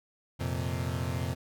35% pulse chord, F suspended fourth, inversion none, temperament equal, 87.31 / 116.54 / 130.81 Hz, F2 / Bb2 / C3, 0 / 0 / 0 cents, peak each -32 / -35 / -32 dBFS, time 0.39-1.35 s, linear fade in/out 20 ms, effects none

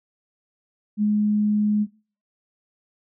sine tone, 209.7 Hz, G#3, 17 cents sharp, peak -17 dBFS, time 0.97-1.87 s, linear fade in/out 50 ms, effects noise-tail reverb RT60 0.4 s tail -22 dB re dry

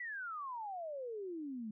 sine exponential sweep, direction down, 1998 to 207.7 Hz, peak -40 dBFS, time 0-1.71 s, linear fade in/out 5 ms, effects none

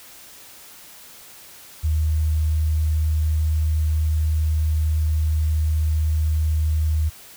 sine tone, 77.78 Hz, D#2, in tune, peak -17 dBFS, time 1.83-7.1 s, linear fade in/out 20 ms, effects white hiss -44 dBFS RMS until 7.36 s

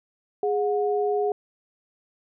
sine tone pair together, 414 / 726 Hz, G#4 / F#5, -5 / -33 cents, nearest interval minor seventh, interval 972 cents, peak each -22 / -27 dBFS, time 0.43-1.32 s, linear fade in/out 2 ms, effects none

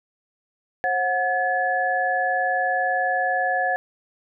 sine tone cluster, 534 / 732 / 1712 Hz, C5 / F#5 / A6, +35 / -19 / -48 cents, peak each -28 / -22 / -24 dBFS, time 0.84-3.76 s, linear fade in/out 0 ms, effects none

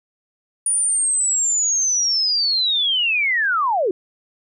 sine linear sweep, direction down, 9610 to 338.7 Hz, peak -16 dBFS, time 0.66-3.91 s, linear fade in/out 2 ms, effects none

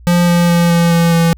square tone with pitch steps, 174.61 / 173.1 / 171.61 / 170.13 / 168.66 / 167.21 Hz, F3 / F3 / F3 / F3 / E3 / E3, 0 / -15 / -30 / -45 / +40 / +25 cents, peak -9 dBFS, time 0.07-1.33 s, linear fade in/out 0 ms, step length 210 ms, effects added 60 Hz sine -35 dBFS peak until 1.37 s

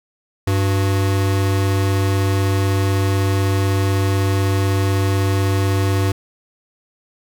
square tone pair together, 98 / 370 Hz, G2 / F#4, 0 / 0 cents, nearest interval octave + major seventh, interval 2300 cents, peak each -16 / -26 dBFS, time 0.47-6.12 s, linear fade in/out 5 ms, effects none

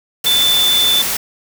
sine tone in noise, 3520 Hz, A7, in tune, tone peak -11 dBFS, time 0.26-1.02 s, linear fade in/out 5 ms, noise white, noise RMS -19 dBFS, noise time 0.24-1.17 s, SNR +5 dB, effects none

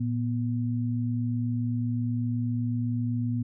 sine tone pair together, 115.53 / 243.4 Hz, A#2 / B3, -15 / -25 cents, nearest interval octave + minor second, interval 1290 cents, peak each -27 / -29 dBFS, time 0-3.43 s, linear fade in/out 10 ms, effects none

